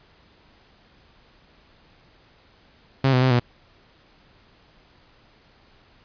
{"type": "tone with pitch steps", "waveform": "sawtooth", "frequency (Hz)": [134.3, 126.9, 130, 121.8], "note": ["C3", "B2", "C3", "B2"], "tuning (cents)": [46, 47, -11, -24], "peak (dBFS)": -12, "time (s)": [3.04, 3.396], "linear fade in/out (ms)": 5, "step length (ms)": 89, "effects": ["pink hiss -56 dBFS RMS until 6.04 s", "resampled to 11025 Hz"]}